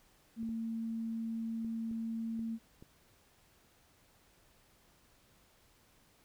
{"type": "tone", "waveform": "sine", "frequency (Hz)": 226.4, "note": "A3", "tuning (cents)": 50, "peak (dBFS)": -35, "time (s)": [0.36, 2.59], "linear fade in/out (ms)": 50}
{"type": "clicks", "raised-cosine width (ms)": 3, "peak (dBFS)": -39, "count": 6, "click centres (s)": [0.43, 0.491, 1.647, 1.913, 2.393, 2.825]}
{"effects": ["pink hiss -67 dBFS RMS until 6.24 s"]}